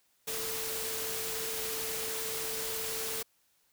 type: tone in noise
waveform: sine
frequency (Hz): 445.2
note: A4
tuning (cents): +20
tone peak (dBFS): -41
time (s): 0.27-3.23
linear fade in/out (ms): 10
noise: white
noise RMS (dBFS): -36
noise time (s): 0.27-3.23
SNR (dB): -8
effects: white hiss -71 dBFS RMS until 3.72 s